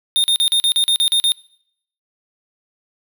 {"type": "tone bursts", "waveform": "square", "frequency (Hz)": 3656, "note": "A#7", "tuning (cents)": -34, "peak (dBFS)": -13, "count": 10, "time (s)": [0.16, 1.32], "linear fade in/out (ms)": 0, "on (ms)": 80, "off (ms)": 40, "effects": ["noise-tail reverb RT60 0.7 s tail -24 dB re dry"]}